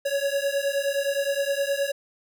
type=beating tone pair; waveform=square; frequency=554 / 563.6 Hz; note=C#5 / C#5; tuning=-1 / +29 cents; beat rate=9.6 Hz; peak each=-27 dBFS; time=0.05-1.92 s; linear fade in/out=10 ms; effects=none